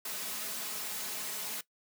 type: noise with comb filter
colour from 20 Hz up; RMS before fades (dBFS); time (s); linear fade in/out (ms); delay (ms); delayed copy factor
white; -38; 0.05-1.61; 5; 4.7; +0.55
effects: noise-tail reverb RT60 0.1 s tail -18 dB re dry + high-pass 150 Hz 12 dB/octave